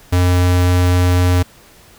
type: tone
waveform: square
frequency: 89.6 Hz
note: F2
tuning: 45 cents sharp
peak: -11 dBFS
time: 0.12-1.43 s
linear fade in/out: 10 ms
effects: pink hiss -45 dBFS RMS until 1.98 s